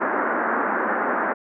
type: band-pass noise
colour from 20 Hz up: white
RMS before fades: -23 dBFS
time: 0-1.34 s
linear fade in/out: 20 ms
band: 210 to 1700 Hz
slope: 48 dB/octave
effects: none